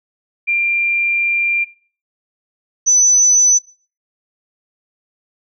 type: tone pair in turn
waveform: sine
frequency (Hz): 2382 / 6002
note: D7 / F#8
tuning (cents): +24 / +24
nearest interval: octave + major third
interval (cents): 1600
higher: second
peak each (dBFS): -13 / -8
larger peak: second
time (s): 0.47-1.65 / 2.86-3.59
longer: first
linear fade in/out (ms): 20
effects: noise-tail reverb RT60 0.4 s tail -19 dB re dry